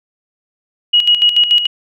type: tone with tremolo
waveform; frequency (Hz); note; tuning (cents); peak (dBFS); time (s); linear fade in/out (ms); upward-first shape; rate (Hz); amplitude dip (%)
sine; 2900; F#7; -35; -6; 0.93-1.67; 10; square; 6.9; 65
effects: none